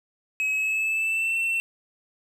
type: tone with pitch glide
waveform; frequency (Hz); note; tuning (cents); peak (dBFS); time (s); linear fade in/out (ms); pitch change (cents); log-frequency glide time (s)
triangle; 2557 to 2695; D#7 to E7; +47 to +38; -21; 0.4-1.6; 0; +91; 0.51-1.38
effects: none